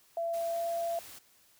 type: tone with pitch glide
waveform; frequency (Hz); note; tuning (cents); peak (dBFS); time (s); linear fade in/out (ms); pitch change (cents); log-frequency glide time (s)
sine; 673 to 677.3; E5 to E5; +36 to +47; -30; 0.17-0.99; 2; +11; 0.52-0.6
type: noise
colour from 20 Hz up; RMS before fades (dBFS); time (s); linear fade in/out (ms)
white; -49; 0.33-1.19; 10
effects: white hiss -64 dBFS RMS until 1.59 s